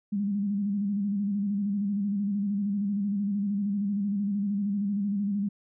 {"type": "tone with vibrato", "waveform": "sine", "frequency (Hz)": 201.8, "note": "G#3", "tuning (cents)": -49, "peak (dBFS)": -25, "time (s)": [0.12, 5.49], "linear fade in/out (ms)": 10, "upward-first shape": "square", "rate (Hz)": 13, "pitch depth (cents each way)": 48, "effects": []}